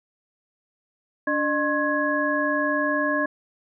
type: tone cluster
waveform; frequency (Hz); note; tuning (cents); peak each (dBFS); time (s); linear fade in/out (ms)
sine; 290 / 606 / 1070 / 1671; D4 / D#5 / C6 / G#6; -22 / -46 / +38 / +10; -26 / -26 / -28 / -25; 1.27-3.26; 5
effects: none